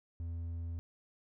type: tone with hard clipping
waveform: sine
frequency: 84.1 Hz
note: E2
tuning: 35 cents sharp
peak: -38 dBFS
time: 0.2-0.79 s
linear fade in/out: 0 ms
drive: 3 dB
effects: none